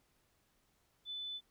sine tone, 3500 Hz, A7, 10 cents flat, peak -40 dBFS, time 1.05-1.41 s, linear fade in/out 50 ms, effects pink hiss -75 dBFS RMS until 1.5 s

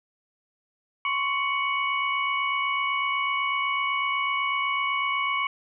sine tone cluster, 1047 / 1115 / 2235 / 2945 Hz, C6 / C#6 / C#7 / F#7, +1 / +10 / +14 / -9 cents, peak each -33 / -27 / -27 / -34 dBFS, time 1.05-5.47 s, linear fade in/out 2 ms, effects none

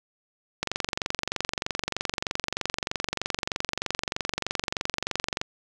click train, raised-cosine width 0.2 ms, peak -9 dBFS, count 112, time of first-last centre 0.63-5.414 s, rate 23.2 Hz, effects none

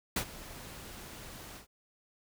pink noise with ADSR envelope, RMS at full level -29 dBFS, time 0.16-1.67 s, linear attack 5 ms, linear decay 77 ms, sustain -18 dB, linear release 110 ms, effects none

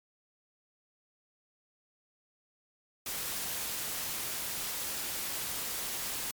white noise, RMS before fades -36 dBFS, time 3.06-6.31 s, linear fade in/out 2 ms, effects MP3 96 kbps

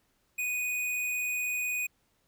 square tone, 2482 Hz, D#7, 5 cents flat, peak -30 dBFS, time 0.38-1.87 s, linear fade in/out 10 ms, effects pink hiss -72 dBFS RMS until 2.27 s

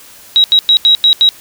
sine tone bursts at uneven times, 3846 Hz, B7, 47 cents flat, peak -4 dBFS, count 6, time 0.36-0.44 / 0.52-0.59 / 0.69-0.77 / 0.85-0.95 / 1.04-1.13 / 1.21-1.29 s, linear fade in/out 0 ms, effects white hiss -38 dBFS RMS until 1.4 s

